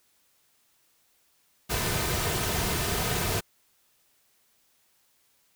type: noise with comb filter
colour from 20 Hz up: pink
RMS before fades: -28 dBFS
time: 1.69-3.41 s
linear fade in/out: 20 ms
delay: 3.6 ms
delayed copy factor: -0.5
effects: white hiss -67 dBFS RMS until 5.55 s